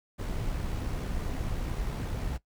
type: noise with amplitude modulation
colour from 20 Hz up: brown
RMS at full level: -31 dBFS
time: 0.18-2.38 s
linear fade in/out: 20 ms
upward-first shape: sine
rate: 69.3 Hz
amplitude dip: 30%
effects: noise-tail reverb RT60 0.1 s tail -18 dB re dry